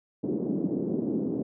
pink band-pass noise, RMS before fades -29 dBFS, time 0.23-1.43 s, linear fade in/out 10 ms, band 200 to 380 Hz, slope 24 dB/octave, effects none

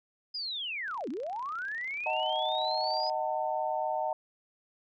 sine linear two-way sweep, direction down then up, 5030 to 217.9 to 5030 Hz, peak -33 dBFS, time 0.34-3.1 s, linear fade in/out 10 ms, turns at 1.09 s
click train, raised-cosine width 0.2 ms, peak -36 dBFS, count 70, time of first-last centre 0.88-3.099 s, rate 31.1 Hz
sine chord, D# diminished, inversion none, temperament just, 622.3 / 746.7 / 896 Hz, D#5 / F#5 / A5, 0 / +16 / +31 cents, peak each -33 dBFS, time 2.06-4.13 s, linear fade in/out 2 ms
effects none

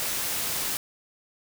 white noise, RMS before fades -29 dBFS, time 0-0.77 s, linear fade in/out 0 ms, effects none

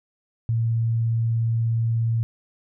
sine tone, 114.6 Hz, A#2, 29 cents flat, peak -19 dBFS, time 0.49-2.23 s, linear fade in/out 0 ms, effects none

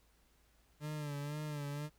40% pulse tone with vibrato, 147.6 Hz, D3, 9 cents sharp, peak -38 dBFS, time 0.8-1.9 s, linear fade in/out 50 ms, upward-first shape sine, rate 2 Hz, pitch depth 56 cents each way, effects added 55 Hz sine -70 dBFS peak until 1.98 s + pink hiss -72 dBFS RMS until 1.98 s

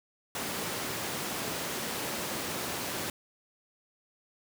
pink high-pass noise, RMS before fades -35 dBFS, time 0.35-3.1 s, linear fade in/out 2 ms, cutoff 170 Hz, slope 12 dB/octave, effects none

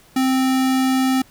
square tone, 261.6 Hz, C4, in tune, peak -16 dBFS, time 0.16-1.22 s, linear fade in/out 5 ms, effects pink hiss -51 dBFS RMS until 1.3 s

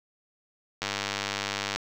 click train, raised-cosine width 0.2 ms, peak -11 dBFS, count 95, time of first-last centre 0.82-1.76 s, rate 100 Hz, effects none

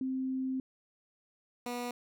sine / 15% pulse tone pair in turn, 261.6 / 243.4 Hz, C4 / B3, 0 / -25 cents, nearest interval minor second, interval 125 cents, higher first, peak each -31 / -29 dBFS, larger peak second, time 0.01-0.6 / 1.66-1.91 s, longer first, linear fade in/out 2 ms, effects none

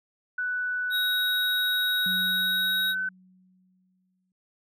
sine tone with pitch glide, 1487 to 1517.4 Hz, F#6 to F#6, +8 to +43 cents, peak -26 dBFS, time 0.38-3.09 s, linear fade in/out 5 ms, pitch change +35 cents, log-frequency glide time 2.27-2.92 s
square tone, 3800 Hz, A#7, 33 cents sharp, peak -26 dBFS, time 0.9-2.95 s, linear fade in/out 50 ms
sine tone with exponential decay, 185 Hz, F#3, in tune, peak -33 dBFS, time 2.06-4.32 s, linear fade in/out 2 ms, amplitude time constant 490 ms
effects none

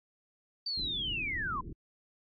sine linear sweep, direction down, 4635 to 987.8 Hz, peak -32 dBFS, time 0.66-1.61 s, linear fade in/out 5 ms
pink low-pass noise, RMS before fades -43 dBFS, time 0.77-1.73 s, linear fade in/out 5 ms, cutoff 370 Hz, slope 48 dB/octave
effects AAC 64 kbps

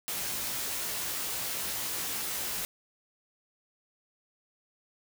white noise with comb filter, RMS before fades -34 dBFS, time 0.08-2.65 s, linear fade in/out 0 ms, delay 17 ms, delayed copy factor +0.85, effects none

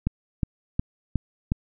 click train, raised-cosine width 5 ms, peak -10 dBFS, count 5, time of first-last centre 0.07-1.519 s, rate 2.76 Hz, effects none

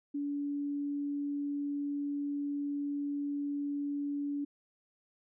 sine tone, 286.5 Hz, D4, 43 cents flat, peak -32 dBFS, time 0.14-4.45 s, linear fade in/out 10 ms, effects none

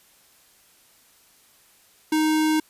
square tone, 311.1 Hz, D#4, in tune, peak -19 dBFS, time 2.12-2.6 s, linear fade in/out 5 ms, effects white hiss -57 dBFS RMS until 2.69 s + resampled to 32000 Hz

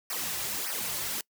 white noise with flanger, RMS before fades -33 dBFS, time 0.1-1.21 s, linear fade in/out 2 ms, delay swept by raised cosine 0.27 to 4.37 ms, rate 1.7 Hz, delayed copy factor -0.95, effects noise-tail reverb RT60 0.1 s tail -24 dB re dry

